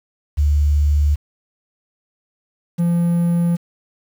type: tone pair in turn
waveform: sine / triangle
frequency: 73.42 / 171.62 Hz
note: D2 / F3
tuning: 0 / -30 cents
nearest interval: octave + minor third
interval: 1470 cents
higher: second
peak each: -12 dBFS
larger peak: neither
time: 0.37-1.16 / 2.78-3.57 s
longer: neither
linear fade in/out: 20 ms
effects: 7-bit